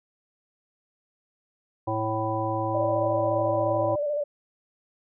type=harmonic tone; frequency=110 Hz; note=A2; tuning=in tune; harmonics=1 / 3 / 5 / 7 / 9; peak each=-31 / -31 / -31 / -31 / -31 dBFS; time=1.87-3.96 s; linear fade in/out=10 ms
type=tone with vibrato; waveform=sine; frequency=587 Hz; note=D5; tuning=1 cent flat; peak=-24 dBFS; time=2.74-4.24 s; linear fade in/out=10 ms; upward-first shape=square; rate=14 Hz; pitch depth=34 cents each way
effects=none